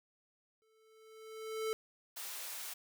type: tone with exponential growth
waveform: square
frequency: 440 Hz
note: A4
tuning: in tune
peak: -33 dBFS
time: 0.62-1.73 s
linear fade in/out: 0 ms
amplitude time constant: 240 ms
type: high-pass noise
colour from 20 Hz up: white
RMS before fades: -44 dBFS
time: 2.16-2.74 s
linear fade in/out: 10 ms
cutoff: 610 Hz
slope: 12 dB/octave
effects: none